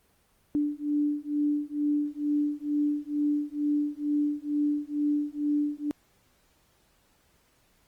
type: beating tone pair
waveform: sine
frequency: 292.9 / 295.1 Hz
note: D4 / D4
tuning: -5 / +8 cents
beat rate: 2.2 Hz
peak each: -28 dBFS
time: 0.55-5.91 s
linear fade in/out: 0 ms
effects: pink hiss -66 dBFS RMS until 7.87 s + Opus 24 kbps